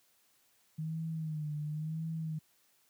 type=tone with vibrato; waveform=sine; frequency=155.56 Hz; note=D#3; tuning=in tune; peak=-34 dBFS; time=0.78-2.39 s; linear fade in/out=10 ms; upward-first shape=sine; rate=0.95 Hz; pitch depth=71 cents each way; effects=white hiss -70 dBFS RMS until 2.89 s + high-pass 80 Hz 12 dB/octave